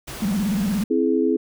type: noise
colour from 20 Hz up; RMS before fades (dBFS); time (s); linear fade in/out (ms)
pink; -34; 0.07-0.84; 10
type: tone with vibrato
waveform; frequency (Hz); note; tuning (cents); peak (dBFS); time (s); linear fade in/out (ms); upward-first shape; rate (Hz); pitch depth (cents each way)
sine; 200; G3; +35; -19; 0.22-0.84; 2; square; 17; 140
type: chord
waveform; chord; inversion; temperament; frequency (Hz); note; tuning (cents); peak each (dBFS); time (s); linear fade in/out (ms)
sine; C augmented; none; equal with one note detuned; 261.6 / 329.6 / 422.8; C4 / E4 / G#4; 0 / 0 / +31; -21; 0.9-1.37; 10
effects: none